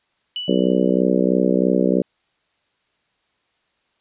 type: tone with exponential decay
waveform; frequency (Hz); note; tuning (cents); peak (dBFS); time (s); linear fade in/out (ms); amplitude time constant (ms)
sine; 2961; F#7; +1; -22; 0.36-1.01; 1; 140
type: harmonic tone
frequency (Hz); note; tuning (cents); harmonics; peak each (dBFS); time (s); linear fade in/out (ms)
63.1; B1; +38; 3 / 4 / 5 / 6 / 7 / 8 / 9; -20 / -21 / -22 / -23 / -23 / -24 / -25; 0.48-2.02; 5
effects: white hiss -67 dBFS RMS until 4 s + resampled to 8000 Hz

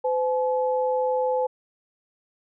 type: tone pair together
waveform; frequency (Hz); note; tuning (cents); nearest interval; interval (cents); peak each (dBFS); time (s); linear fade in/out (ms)
sine; 509.6 / 856; C5 / A5; -46 / -48; major sixth; 898; -22 / -26; 0.04-1.47; 10
effects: none

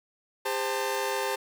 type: tone cluster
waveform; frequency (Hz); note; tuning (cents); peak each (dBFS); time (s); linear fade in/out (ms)
sawtooth; 402.1 / 521 / 893; G4 / C5 / A5; +44 / -7 / +25; -28; 0.45-1.36; 10
effects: none

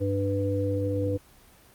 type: harmonic tone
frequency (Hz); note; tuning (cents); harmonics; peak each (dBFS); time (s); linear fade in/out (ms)
98.9; G2; +16; 1 / 3 / 5; -27 / -30 / -28; 0-1.18; 20
effects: pink hiss -55 dBFS RMS until 1.74 s + Opus 24 kbps

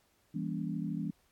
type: chord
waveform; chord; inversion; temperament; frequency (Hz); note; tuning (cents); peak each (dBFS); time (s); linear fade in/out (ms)
sine; E diminished seventh; none; just; 164.81 / 197.78 / 237.3 / 284.8; E3 / G3 / Bb3 / Db4; 0 / +16 / +31 / +47; -37 / -38 / -40 / -40; 0.34-1.11; 10
effects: pink hiss -71 dBFS RMS until 1.31 s + AAC 64 kbps

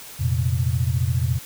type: chord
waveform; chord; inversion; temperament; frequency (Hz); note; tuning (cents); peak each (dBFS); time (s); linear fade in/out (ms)
sine; F suspended fourth; none; equal; 87.31 / 116.54 / 130.81; F2 / Bb2 / C3; 0 / 0 / 0; -23; 0.19-1.39; 20
effects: white hiss -40 dBFS RMS until 1.45 s

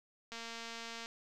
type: click train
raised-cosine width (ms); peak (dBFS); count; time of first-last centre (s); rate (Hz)
0.2; -28; 171; 0.32-1.059; 230
effects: none

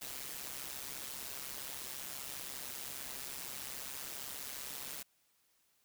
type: noise with amplitude modulation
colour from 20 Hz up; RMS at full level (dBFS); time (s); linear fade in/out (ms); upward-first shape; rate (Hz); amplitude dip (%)
white; -41; 0.01-5.03; 10; sine; 135; 75
effects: white hiss -74 dBFS RMS until 5.84 s

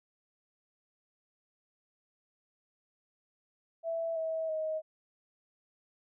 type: tone with pitch steps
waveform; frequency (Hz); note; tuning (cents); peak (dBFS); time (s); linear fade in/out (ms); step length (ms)
sine; 661 / 644.8 / 629; E5 / E5 / D#5; +5 / -38 / +19; -31; 3.83-4.82; 50; 330
effects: none

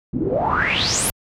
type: noise with low-pass filter sweep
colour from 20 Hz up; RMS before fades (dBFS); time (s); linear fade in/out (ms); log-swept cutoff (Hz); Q
pink; -20; 0.13-1.1; 0; 220 to 12000; 9.7
effects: high-pass 60 Hz 12 dB/octave

